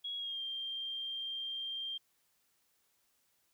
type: tone with pitch glide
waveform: sine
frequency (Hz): 3322 to 3181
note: G#7 to G7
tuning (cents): 0 to +25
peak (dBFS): -37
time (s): 0.04-1.98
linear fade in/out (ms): 10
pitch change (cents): -75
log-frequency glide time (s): 0.17-0.41
effects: white hiss -75 dBFS RMS until 3.53 s